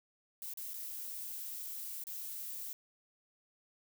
violet noise with dropouts, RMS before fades -43 dBFS, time 0.42-2.73 s, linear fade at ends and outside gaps 1 ms, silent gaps 0.537-0.573 / 0.735-0.741 / 2.038-2.069 s, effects none

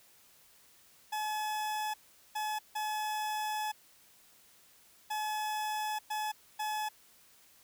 40% pulse tone bursts at uneven times, 854 Hz, G#5, 48 cents sharp, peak -32 dBFS, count 6, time 1.12-1.94 / 2.35-2.59 / 2.75-3.72 / 5.1-5.99 / 6.1-6.32 / 6.59-6.89 s, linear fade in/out 10 ms, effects white hiss -62 dBFS RMS until 7.63 s

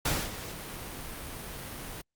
pink noise with ADSR envelope, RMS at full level -27 dBFS, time 0.05-2.02 s, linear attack 7 ms, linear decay 240 ms, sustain -13 dB, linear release 16 ms, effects Opus 48 kbps

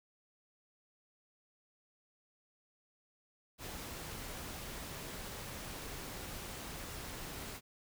pink noise, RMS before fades -45 dBFS, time 3.58-7.61 s, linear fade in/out 50 ms, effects none

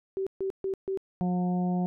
sine tone bursts, 384.8 Hz, G4, 32 cents flat, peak -27 dBFS, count 4, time 0.17-0.974 s, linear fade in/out 0 ms, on 96 ms, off 140 ms
harmonic tone, 179.7 Hz, F3, 50 cents sharp, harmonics 1 / 2 / 3 / 4 / 5, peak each -25 / -37 / -43 / -36 / -47 dBFS, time 1.21-1.86 s, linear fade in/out 0 ms
effects none

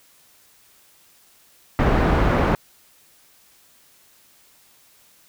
pink low-pass noise, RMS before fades -18 dBFS, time 1.79-2.55 s, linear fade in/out 0 ms, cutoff 1400 Hz, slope 12 dB/octave, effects white hiss -55 dBFS RMS until 5.28 s

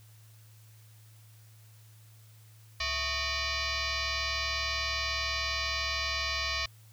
sine tone with frequency modulation, 1108.7 Hz, C#6, in tune, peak -29 dBFS, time 2.8-6.66 s, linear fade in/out 5 ms, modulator 589 Hz, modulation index 7, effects added 109 Hz sine -53 dBFS peak until 6.92 s + white hiss -62 dBFS RMS until 6.92 s

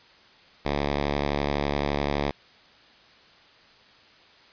5% pulse tone, 71.8 Hz, D2, 39 cents flat, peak -13 dBFS, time 0.65-2.31 s, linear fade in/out 5 ms, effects white hiss -54 dBFS RMS until 4.52 s + resampled to 11025 Hz

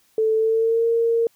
sine tone with pitch glide, 440 to 461.3 Hz, A4 to A#4, 0 to -18 cents, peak -16 dBFS, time 0.18-1.27 s, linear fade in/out 2 ms, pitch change +82 cents, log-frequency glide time 0.35-0.86 s, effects white hiss -61 dBFS RMS until 1.35 s

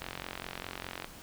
click train, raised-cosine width 0.3 ms, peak -21 dBFS, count 47, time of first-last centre 0.02-1.044 s, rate 44.9 Hz, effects pink hiss -50 dBFS RMS until 1.22 s

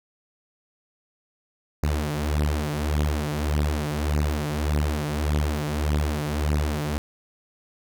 sawtooth beating tone pair, 73.5 / 75.2 Hz, D2 / D2, +2 / +42 cents, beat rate 1.7 Hz, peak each -22 / -21 dBFS, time 1.83-6.98 s, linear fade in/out 0 ms, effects none

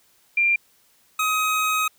sine / 25% pulse tone pair in turn, 2383 / 1262.4 Hz, D7 / D#6, +25 / +25 cents, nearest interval major seventh, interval 1100 cents, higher first, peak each -16 / -16 dBFS, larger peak neither, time 0.37-0.56 / 1.19-1.88 s, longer second, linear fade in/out 5 ms, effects white hiss -60 dBFS RMS until 1.98 s

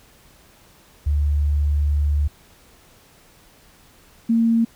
sine tone pair in turn, 73.1 / 229 Hz, D2 / A#3, -7 / -31 cents, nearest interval octave + minor sixth, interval 1976 cents, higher second, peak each -16 / -14 dBFS, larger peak second, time 1.06-2.28 / 4.29-4.65 s, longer first, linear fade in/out 10 ms, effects pink hiss -52 dBFS RMS until 4.75 s

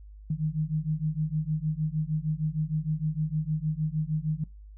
sine beating tone pair, 152 / 158.5 Hz, D#3 / D#3, -40 / +32 cents, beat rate 6.5 Hz, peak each -29 dBFS, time 0.3-4.44 s, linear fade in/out 5 ms, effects noise-tail reverb RT60 0.2 s tail -23 dB re dry + added 51 Hz sine -44 dBFS peak until 4.77 s

